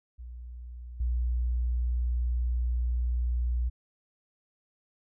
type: tone with level steps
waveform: sine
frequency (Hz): 60.4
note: B1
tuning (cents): -38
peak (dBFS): -39 / -25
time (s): 0.18-3.7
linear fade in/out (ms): 20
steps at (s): 1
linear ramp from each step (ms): 5
effects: none